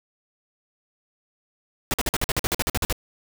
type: noise bursts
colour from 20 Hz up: pink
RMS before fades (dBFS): -23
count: 14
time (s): 1.91-2.926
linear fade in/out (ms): 0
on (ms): 28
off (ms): 48
effects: none